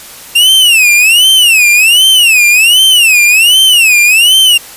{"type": "tone with vibrato", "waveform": "45% pulse", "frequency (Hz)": 2730, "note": "F7", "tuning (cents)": -40, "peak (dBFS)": -3, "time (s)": [0.35, 4.58], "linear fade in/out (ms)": 10, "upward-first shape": "sine", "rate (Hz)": 1.3, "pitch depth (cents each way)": 230, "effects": ["white hiss -30 dBFS RMS until 4.76 s", "resampled to 32000 Hz"]}